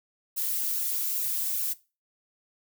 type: noise with flanger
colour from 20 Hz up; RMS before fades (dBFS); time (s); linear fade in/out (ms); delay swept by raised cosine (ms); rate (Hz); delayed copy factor
violet; -29; 0.36-1.74; 20; 0.71 to 5.11; 2.4; +0.75
effects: noise-tail reverb RT60 0.3 s tail -19 dB re dry